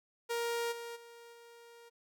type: tone with level steps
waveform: sawtooth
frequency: 469 Hz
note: A#4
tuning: 11 cents sharp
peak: -29 / -38 / -48 / -50 dBFS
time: 0.29-1.9 s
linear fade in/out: 20 ms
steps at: 0.71 / 0.95 / 1.32 s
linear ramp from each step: 20 ms
effects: none